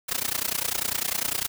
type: noise with amplitude modulation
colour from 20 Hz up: white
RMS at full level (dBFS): -24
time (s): 0.08-1.48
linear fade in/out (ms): 20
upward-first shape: sine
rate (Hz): 30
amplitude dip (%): 95
effects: none